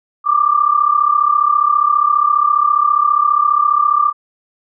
sine tone pair together, 1165.2 / 1200 Hz, D6 / D6, -14 / +37 cents, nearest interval minor second, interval 51 cents, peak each -13 dBFS, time 0.24-4.13 s, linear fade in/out 50 ms, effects none

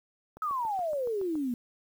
click train, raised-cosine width 1 ms, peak -33 dBFS, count 8, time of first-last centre 0.37-1.355 s, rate 7.11 Hz
sine exponential sweep, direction down, 1300 to 233.1 Hz, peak -28 dBFS, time 0.42-1.54 s, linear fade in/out 2 ms
effects 9-bit

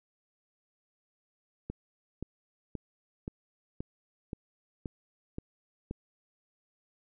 click train, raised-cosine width 3 ms, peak -23 dBFS, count 9, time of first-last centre 1.7-5.911 s, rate 1.9 Hz, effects none

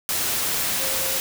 sine tone in noise, 532 Hz, C5, 29 cents sharp, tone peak -34 dBFS, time 0.8-1.18 s, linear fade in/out 0 ms, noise white, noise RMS -24 dBFS, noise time 0.09-1.2 s, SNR -13 dB, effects none

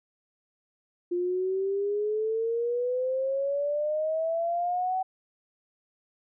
sine exponential sweep, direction up, 349.2 to 759 Hz, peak -25 dBFS, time 1.11-5.03 s, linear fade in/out 10 ms, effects none

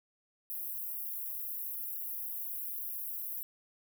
pink high-pass noise, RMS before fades -39 dBFS, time 0.5-3.43 s, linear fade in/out 0 ms, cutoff 12000 Hz, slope 48 dB/octave, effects none

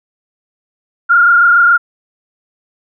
sine tone with frequency modulation, 1406 Hz, F6, 11 cents sharp, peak -5 dBFS, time 1.09-1.78 s, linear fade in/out 20 ms, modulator 27.1 Hz, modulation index 1.3, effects none

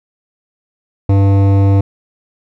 triangle tone with hard clipping, 98.5 Hz, G2, 9 cents sharp, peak -9 dBFS, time 1.09-1.81 s, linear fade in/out 5 ms, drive 18 dB, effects none

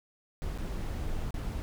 brown noise with dropouts, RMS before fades -34 dBFS, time 0.42-1.62 s, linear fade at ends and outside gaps 0 ms, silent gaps 0.576-0.585 / 1.307-1.342 s, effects none

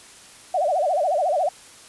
sine tone with vibrato, 660 Hz, E5, 2 cents sharp, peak -18 dBFS, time 0.54-1.49 s, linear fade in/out 5 ms, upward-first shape sine, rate 14 Hz, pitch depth 240 cents each way, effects white hiss -46 dBFS RMS until 1.88 s + resampled to 24000 Hz

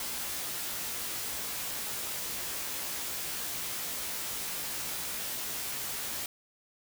white noise with comb filter, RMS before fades -36 dBFS, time 0-6.26 s, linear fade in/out 2 ms, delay 17 ms, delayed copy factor +0.7, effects none

